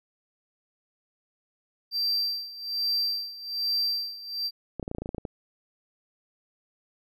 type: tone with tremolo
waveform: triangle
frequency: 4699 Hz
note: D8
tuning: in tune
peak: -22 dBFS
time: 1.91-4.51 s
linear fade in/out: 50 ms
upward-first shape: sine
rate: 1.2 Hz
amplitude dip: 85%
type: clicks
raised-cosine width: 2 ms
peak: -19 dBFS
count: 12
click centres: 4.797 / 4.828 / 4.879 / 4.914 / 4.949 / 4.984 / 5.02 / 5.059 / 5.091 / 5.147 / 5.182 / 5.252 s
effects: none